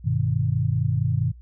sine chord, G augmented, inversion none, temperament just, 98 / 122.5 / 153.12 Hz, G2 / B2 / D#3, 0 / -14 / -27 cents, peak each -25 / -23 / -25 dBFS, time 0.04-1.32 s, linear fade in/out 20 ms, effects noise-tail reverb RT60 0.1 s tail -24 dB re dry + added 60 Hz sine -42 dBFS peak until 1.41 s

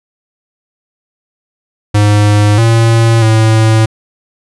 square tone with pitch steps, 104 / 114.6 / 110.7 Hz, G#2 / A#2 / A2, +3 / -29 / +11 cents, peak -6 dBFS, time 1.94-3.86 s, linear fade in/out 10 ms, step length 640 ms, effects resampled to 24000 Hz

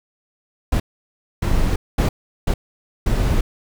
brown noise bursts at uneven times, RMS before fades -17 dBFS, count 5, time 0.72-0.8 / 1.42-1.76 / 1.98-2.09 / 2.47-2.54 / 3.06-3.41 s, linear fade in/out 5 ms, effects none

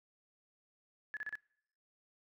sine tone bursts, 1712 Hz, A6, 48 cents flat, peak -37 dBFS, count 4, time 1.14-1.354 s, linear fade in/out 0 ms, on 28 ms, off 34 ms, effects noise-tail reverb RT60 0.7 s tail -25 dB re dry

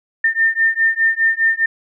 sine beating tone pair, 1805 / 1809.9 Hz, A6 / A6, +44 / +48 cents, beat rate 4.9 Hz, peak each -16 dBFS, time 0.24-1.66 s, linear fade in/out 5 ms, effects none

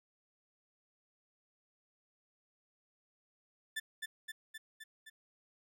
30% pulse tone with echo, 1762 Hz, A6, 2 cents sharp, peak -33 dBFS, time 3.76-3.8 s, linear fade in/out 10 ms, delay 260 ms, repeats 5, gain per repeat -3 dB, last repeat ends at 5.1 s, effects none

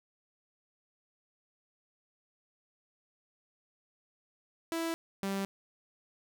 sawtooth tone pair in turn, 330 / 195.85 Hz, E4 / G3, +2 / -1 cents, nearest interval major sixth, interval 903 cents, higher first, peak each -28 dBFS, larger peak neither, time 4.72-4.94 / 5.23-5.45 s, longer neither, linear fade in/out 0 ms, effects none

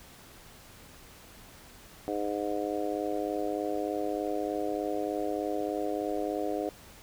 harmonic tone, 103.3 Hz, G#2, 9 cents flat, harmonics 3 / 4 / 5 / 6 / 7, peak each -34 / -35 / -36 / -37 / -37 dBFS, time 2.08-6.69 s, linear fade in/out 0 ms, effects pink hiss -52 dBFS RMS until 7.02 s

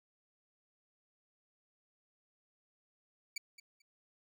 20% pulse tone with echo, 2298 Hz, D7, 38 cents flat, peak -32 dBFS, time 3.36-3.38 s, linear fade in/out 5 ms, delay 220 ms, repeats 2, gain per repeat -15 dB, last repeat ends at 3.82 s, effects none

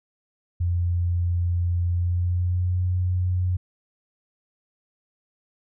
sine tone with pitch glide, 87.3 to 90.64 Hz, F2 to F#2, 0 to -35 cents, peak -20 dBFS, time 0.6-3.57 s, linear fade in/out 10 ms, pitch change +65 cents, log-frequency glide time 1.88-2.88 s, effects none

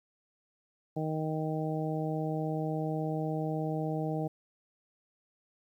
harmonic tone, 156.4 Hz, D#3, 9 cents sharp, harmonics 1 / 2 / 3 / 4 / 5, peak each -33 / -36 / -38 / -39 / -40 dBFS, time 0.96-4.28 s, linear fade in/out 10 ms, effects 11-bit

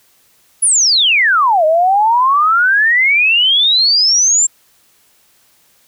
sine exponential two-way sweep, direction down then up, 10600 to 611 to 7500 Hz, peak -8 dBFS, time 0.62-4.47 s, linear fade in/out 10 ms, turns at 1.65 s, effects white hiss -53 dBFS RMS until 5.87 s

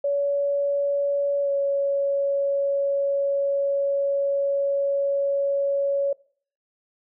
sine tone with pitch glide, 566 to 558.9 Hz, C#5 to C#5, +36 to +14 cents, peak -20 dBFS, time 0.04-6.13 s, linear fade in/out 5 ms, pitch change -22 cents, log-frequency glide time 1.42-1.5 s, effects noise-tail reverb RT60 0.5 s tail -22 dB re dry

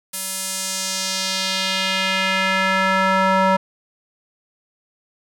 square tone with band-pass filter sweep, 190 Hz, F#3, 46 cents sharp, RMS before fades -20 dBFS, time 0.13-3.57 s, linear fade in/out 10 ms, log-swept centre 11000 to 960 Hz, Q 1.4, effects none

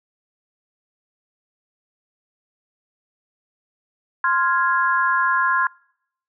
sine chord, F minor, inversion second, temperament equal, 1046.5 / 1396.9 / 1661.2 Hz, C6 / F6 / Ab6, 0 / 0 / 0 cents, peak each -19 / -22 / -21 dBFS, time 4.24-5.67 s, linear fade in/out 2 ms, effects noise-tail reverb RT60 0.7 s tail -26 dB re dry

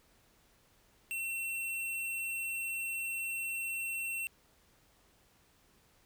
sine tone with sample-and-hold, 2708 Hz, E7, 46 cents sharp, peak -34 dBFS, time 1.11-4.27 s, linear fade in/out 0 ms, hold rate 11025 Hz, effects pink hiss -67 dBFS RMS until 6.05 s

